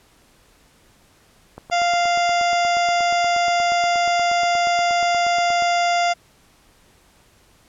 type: click train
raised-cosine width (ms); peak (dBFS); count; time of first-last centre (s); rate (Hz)
1; -21; 35; 1.58-5.623; 8.41
type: harmonic tone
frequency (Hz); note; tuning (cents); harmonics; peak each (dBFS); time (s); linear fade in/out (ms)
697; F5; -4; 1 / 2 / 3 / 4 / 5 / 7 / 8 / 9 / 10; -17 / -27 / -26 / -31 / -32 / -32 / -38 / -40 / -36; 1.71-6.14; 20
effects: pink hiss -55 dBFS RMS until 7.68 s + low-pass 12000 Hz 12 dB/octave